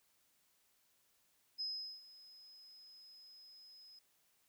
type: tone with ADSR envelope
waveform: sine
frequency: 5080 Hz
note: D#8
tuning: 35 cents sharp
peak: -37 dBFS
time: 1.58-3.99 s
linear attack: 27 ms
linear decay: 400 ms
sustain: -19 dB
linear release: 3 ms
effects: white hiss -75 dBFS RMS until 4.48 s